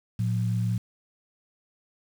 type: tone pair together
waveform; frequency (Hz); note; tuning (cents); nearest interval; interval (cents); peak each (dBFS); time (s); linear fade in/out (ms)
sine; 113.75 / 180.1; A#2 / F#3; -42 / -46; minor sixth; 796; -24 / -30; 0.19-0.78; 5
effects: 8-bit